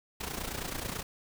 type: noise with amplitude modulation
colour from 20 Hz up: pink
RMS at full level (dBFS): -34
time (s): 0.2-1.03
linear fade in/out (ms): 10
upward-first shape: sine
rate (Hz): 29.2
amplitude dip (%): 70
effects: none